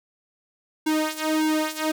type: tone with flanger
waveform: sawtooth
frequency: 311.1 Hz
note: D#4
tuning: in tune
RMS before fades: -24 dBFS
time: 0.86-1.92 s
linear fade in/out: 10 ms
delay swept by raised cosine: 1.6 to 3.2 ms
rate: 1.7 Hz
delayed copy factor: -0.8
effects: none